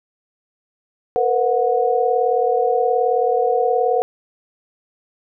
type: tone cluster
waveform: sine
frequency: 463.2 / 502 / 731 Hz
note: A#4 / B4 / F#5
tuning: -11 / +28 / -21 cents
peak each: -19 dBFS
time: 1.16-4.02 s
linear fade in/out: 0 ms
effects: none